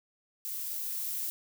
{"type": "noise with level ramp", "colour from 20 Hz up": "violet", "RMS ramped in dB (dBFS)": [-37, -34], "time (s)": [0.45, 1.3], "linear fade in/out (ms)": 0, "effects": []}